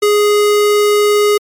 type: tone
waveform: square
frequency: 415.3 Hz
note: G#4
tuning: in tune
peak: -9 dBFS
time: 0.02-1.38 s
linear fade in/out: 10 ms
effects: MP3 64 kbps